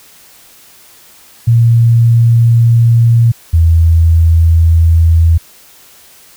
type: tone pair in turn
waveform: sine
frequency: 116.54 / 82.41 Hz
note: A#2 / E2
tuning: 0 / 0 cents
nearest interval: tritone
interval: 600 cents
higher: first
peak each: -4 dBFS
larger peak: neither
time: 1.47-3.32 / 3.53-5.38 s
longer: neither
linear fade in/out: 10 ms
effects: white hiss -41 dBFS RMS until 6.36 s